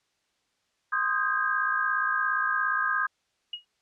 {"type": "chord", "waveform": "sine", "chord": "Ab major seventh", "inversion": "first", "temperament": "equal with one note detuned", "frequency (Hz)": [1046.5, 1244.5, 1568, 1625.2], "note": ["C6", "Eb6", "G6", "Ab6"], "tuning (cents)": [0, 0, 0, -38], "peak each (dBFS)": [-33, -28, -30, -28], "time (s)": [0.92, 3.07], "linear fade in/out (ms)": 10}
{"type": "tone with exponential decay", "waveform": "sine", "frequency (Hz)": 2885, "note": "F#7", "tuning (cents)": -44, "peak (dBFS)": -28, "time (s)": [3.53, 3.65], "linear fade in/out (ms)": 5, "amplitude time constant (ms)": 24}
{"effects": ["white hiss -73 dBFS RMS until 3.81 s", "low-pass 6000 Hz 12 dB/octave"]}